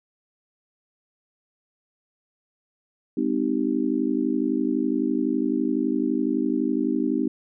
sine chord, Ab major seventh, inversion none, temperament just, 207.7 / 259.6 / 311.5 / 389.3 Hz, Ab3 / C4 / Eb4 / G4, 0 / -13 / +2 / -12 cents, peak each -30 / -24 / -25 / -30 dBFS, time 3.17-7.28 s, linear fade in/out 5 ms, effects none

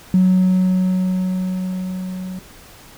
triangle tone with level ramp, 185 Hz, F#3, in tune, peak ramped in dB -6 to -24 dBFS, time 0.14-2.39 s, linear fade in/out 2 ms, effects tanh soft clip ceiling -7 dBFS + pink hiss -43 dBFS RMS until 2.97 s

